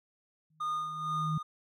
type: tone with exponential growth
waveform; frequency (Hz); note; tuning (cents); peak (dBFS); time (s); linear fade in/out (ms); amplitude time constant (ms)
sine; 156.3; D#3; +8; -27; 0.5-1.38; 5; 190
type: tone with tremolo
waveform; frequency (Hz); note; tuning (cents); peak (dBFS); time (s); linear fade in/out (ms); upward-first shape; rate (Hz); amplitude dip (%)
triangle; 1224; D#6; -29; -28; 0.6-1.43; 10; sine; 2.2; 55
effects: none